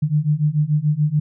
sine beating tone pair, 146.8 / 153.7 Hz, D3 / D#3, 0 / -21 cents, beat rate 6.9 Hz, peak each -19 / -18 dBFS, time 0.02-1.2 s, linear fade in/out 10 ms, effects none

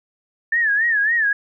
sine tone with vibrato, 1760 Hz, A6, in tune, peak -15 dBFS, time 0.52-1.33 s, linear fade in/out 5 ms, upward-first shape sine, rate 3.6 Hz, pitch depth 130 cents each way, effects none

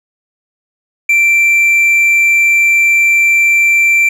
triangle tone, 2349 Hz, D7, in tune, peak -5 dBFS, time 1.09-4.09 s, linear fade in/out 5 ms, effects none

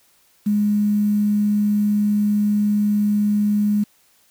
sine tone with quantisation, 207.7 Hz, G#3, in tune, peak -15 dBFS, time 0.46-3.84 s, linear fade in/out 10 ms, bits 7, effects white hiss -58 dBFS RMS until 4.3 s

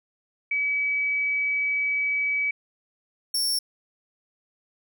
sine / sawtooth tone pair in turn, 2283 / 5460 Hz, D7 / F8, -50 / -40 cents, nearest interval octave + minor third, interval 1510 cents, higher second, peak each -22 / -20 dBFS, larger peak second, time 0.51-2.51 / 3.34-3.59 s, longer first, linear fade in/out 5 ms, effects none

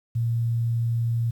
sine tone, 116.5 Hz, A#2, 1 cent flat, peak -21 dBFS, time 0.15-1.31 s, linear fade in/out 10 ms, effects 9-bit

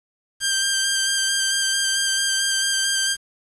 10% pulse tone with vibrato, 1583 Hz, G6, 17 cents sharp, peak -10 dBFS, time 0.4-3.17 s, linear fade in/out 50 ms, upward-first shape square, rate 4.5 Hz, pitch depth 12 cents each way, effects resampled to 24000 Hz + 7-bit

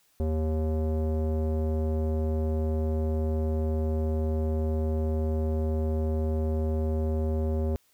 square tone with low-pass filter, 78.5 Hz, D#2, 16 cents sharp, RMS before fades -27 dBFS, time 0.2-7.76 s, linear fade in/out 0 ms, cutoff 510 Hz, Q 2.1, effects white hiss -66 dBFS RMS until 7.93 s

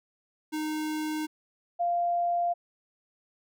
square / sine tone pair in turn, 308.5 / 695.4 Hz, D#4 / F5, -15 / -8 cents, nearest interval octave + major second, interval 1407 cents, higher second, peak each -30 / -24 dBFS, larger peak second, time 0.52-1.27 / 1.79-2.54 s, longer neither, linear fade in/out 20 ms, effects none

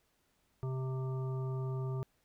harmonic tone, 130.81 Hz, C3, in tune, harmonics 1 / 3 / 5 / 7 / 9, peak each -34 / -43 / -52 / -53 / -52 dBFS, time 0.63-2.03 s, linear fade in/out 0 ms, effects pink hiss -75 dBFS RMS until 2.24 s

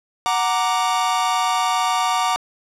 45% pulse chord, Gb augmented, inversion none, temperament equal, 740 / 932.3 / 1174.7 Hz, Gb5 / Bb5 / D6, 0 / 0 / 0 cents, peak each -22 dBFS, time 0.26-2.36 s, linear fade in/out 0 ms, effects low-pass 9000 Hz 12 dB/octave + 9-bit

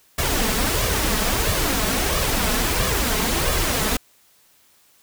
pink noise with flanger, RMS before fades -21 dBFS, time 0.18-3.97 s, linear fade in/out 5 ms, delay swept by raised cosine 1.7 to 4.7 ms, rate 1.5 Hz, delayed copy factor +0.55, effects white hiss -57 dBFS RMS until 5.02 s

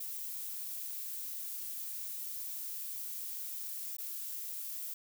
violet noise with dropouts, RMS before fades -41 dBFS, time 0-4.94 s, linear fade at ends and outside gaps 5 ms, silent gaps 3.968-3.983 s, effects none

